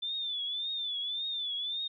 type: tone with vibrato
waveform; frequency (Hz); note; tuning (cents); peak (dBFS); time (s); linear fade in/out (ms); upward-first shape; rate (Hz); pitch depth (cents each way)
sine; 3520; A7; 0; -32; 0.02-1.88; 10; triangle; 1.8; 110
effects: none